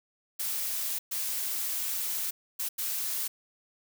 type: noise bursts at uneven times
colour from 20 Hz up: blue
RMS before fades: -32 dBFS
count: 4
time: 0.39-0.99 / 1.11-2.31 / 2.59-2.69 / 2.78-3.28 s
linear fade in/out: 10 ms
effects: none